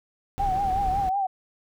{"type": "noise", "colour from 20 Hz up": "brown", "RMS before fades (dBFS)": -32, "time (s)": [0.38, 1.09], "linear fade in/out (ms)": 0}
{"type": "tone with vibrato", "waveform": "sine", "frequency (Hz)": 774, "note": "G5", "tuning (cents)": -22, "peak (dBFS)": -22, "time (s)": [0.39, 1.27], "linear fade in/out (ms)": 10, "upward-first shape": "triangle", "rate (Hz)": 5.4, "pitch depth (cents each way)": 87}
{"effects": []}